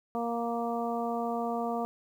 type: harmonic tone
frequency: 234.1 Hz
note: A#3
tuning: 8 cents sharp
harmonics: 1 / 2 / 3 / 4 / 5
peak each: -34 / -35 / -33 / -40 / -40 dBFS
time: 0.15-1.85 s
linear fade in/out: 0 ms
effects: 10-bit